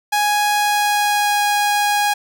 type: tone with pitch glide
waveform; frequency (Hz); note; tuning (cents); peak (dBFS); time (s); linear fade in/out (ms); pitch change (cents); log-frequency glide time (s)
sawtooth; 830.6 to 824.4; G#5 to G#5; 0 to -13; -11; 0.12-2.14; 10; -13; 0.53-1.45
effects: none